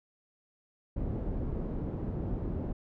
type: low-pass noise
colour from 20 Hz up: pink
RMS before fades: -34 dBFS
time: 0.96-2.73 s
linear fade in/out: 10 ms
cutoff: 370 Hz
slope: 12 dB/octave
effects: none